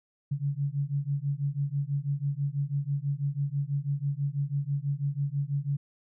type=beating tone pair; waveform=sine; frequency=138.59 / 144.69 Hz; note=C#3 / D3; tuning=0 / -25 cents; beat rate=6.1 Hz; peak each=-30 dBFS; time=0.31-5.77 s; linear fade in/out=10 ms; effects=none